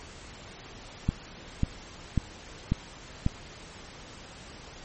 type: click train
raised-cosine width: 5 ms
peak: -11 dBFS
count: 5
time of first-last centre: 1.09-3.264 s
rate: 1.84 Hz
effects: pink hiss -46 dBFS RMS until 4.84 s + MP3 32 kbps